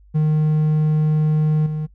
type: tone with level steps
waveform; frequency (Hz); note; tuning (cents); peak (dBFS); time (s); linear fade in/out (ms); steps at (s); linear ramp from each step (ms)
triangle; 153.8; D#3; -20; -12 / -19; 0.14-1.87; 20; 1.66; 5
effects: noise-tail reverb RT60 0.1 s tail -22 dB re dry + added 50 Hz sine -46 dBFS peak until 1.94 s